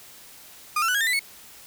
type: tone with pitch steps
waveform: 35% pulse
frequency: 1222 / 1348.1 / 1487.2 / 1640.6 / 1809.9 / 1996.6 / 2203 Hz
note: D#6 / E6 / F#6 / G#6 / A6 / B6 / C#7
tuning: -32 / +38 / +8 / -22 / +48 / +18 / -11 cents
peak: -19 dBFS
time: 0.76-1.194 s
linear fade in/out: 5 ms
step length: 62 ms
effects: white hiss -47 dBFS RMS until 1.66 s